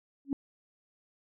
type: tone with exponential growth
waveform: sine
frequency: 277.2 Hz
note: C#4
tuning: in tune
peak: -22 dBFS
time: 0.25-0.33 s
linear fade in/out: 1 ms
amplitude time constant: 16 ms
effects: tanh soft clip ceiling -19 dBFS